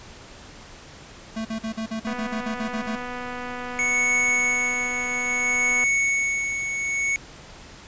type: tone bursts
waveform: square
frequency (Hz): 221.9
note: A3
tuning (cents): +15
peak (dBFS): -27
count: 12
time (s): 1.36-2.959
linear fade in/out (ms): 10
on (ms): 92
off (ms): 45
type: click train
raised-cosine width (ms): 0.5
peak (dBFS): -19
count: 932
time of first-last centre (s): 2.07-5.839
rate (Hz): 247
type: tone with tremolo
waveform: square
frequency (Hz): 2217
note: C#7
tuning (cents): 0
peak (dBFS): -19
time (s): 3.79-7.16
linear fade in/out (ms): 0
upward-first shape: sine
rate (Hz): 0.61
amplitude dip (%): 55
effects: pink hiss -44 dBFS RMS until 7.87 s + resampled to 16000 Hz